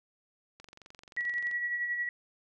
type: click train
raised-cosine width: 0.2 ms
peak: -33 dBFS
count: 22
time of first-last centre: 0.6-1.513 s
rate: 23 Hz
type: tone with tremolo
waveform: sine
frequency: 1930 Hz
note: B6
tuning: 40 cents flat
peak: -28 dBFS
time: 1.17-2.09 s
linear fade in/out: 2 ms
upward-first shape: sine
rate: 11 Hz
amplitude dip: 45%
effects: none